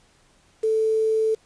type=tone with quantisation; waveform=sine; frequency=440 Hz; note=A4; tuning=in tune; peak=-18 dBFS; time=0.63-1.35 s; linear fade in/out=10 ms; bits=7; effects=pink hiss -59 dBFS RMS until 1.45 s + resampled to 22050 Hz